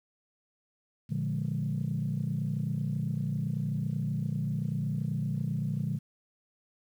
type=chord; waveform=sine; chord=Bb dominant seventh; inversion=none; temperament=equal; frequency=116.54 / 146.83 / 174.61 / 207.7 Hz; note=Bb2 / D3 / F3 / Ab3; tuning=0 / 0 / 0 / 0 cents; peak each=-34 / -31 / -35 / -36 dBFS; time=1.09-5.99 s; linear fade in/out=20 ms; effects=tanh soft clip ceiling -21 dBFS + 10-bit